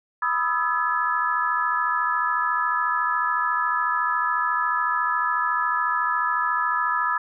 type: chord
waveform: sine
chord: E major seventh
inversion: second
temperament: equal with one note detuned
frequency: 987.8 / 1244.5 / 1318.5 / 1705 Hz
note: B5 / D#6 / E6 / G#6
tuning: 0 / 0 / 0 / +45 cents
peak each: -26 dBFS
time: 0.22-7.18 s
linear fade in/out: 5 ms
effects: none